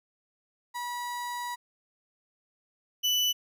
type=tone pair in turn; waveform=35% pulse; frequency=970 / 2980 Hz; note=B5 / F#7; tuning=-31 / +12 cents; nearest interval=octave + perfect fifth; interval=1943 cents; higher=second; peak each=-31 / -22 dBFS; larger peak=second; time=0.74-1.56 / 3.03-3.33 s; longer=first; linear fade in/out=20 ms; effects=none